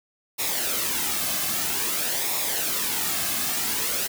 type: noise with flanger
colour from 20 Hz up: white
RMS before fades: -26 dBFS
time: 0.38-4.08 s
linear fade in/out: 20 ms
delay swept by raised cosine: 0.65 to 2.15 ms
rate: 0.51 Hz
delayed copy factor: -0.55
effects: none